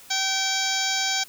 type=harmonic tone with a mistuned harmonic; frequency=771 Hz; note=G5; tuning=29 cents flat; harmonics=1 / 2 / 3 / 4 / 5 / 6 / 7 / 8 / 9; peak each=-31 / -31 / -31 / -31 / -31 / -31 / -31 / -31 / -31 dBFS; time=0.1-1.24 s; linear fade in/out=10 ms; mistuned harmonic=4; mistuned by=+77 cents; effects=white hiss -48 dBFS RMS until 1.28 s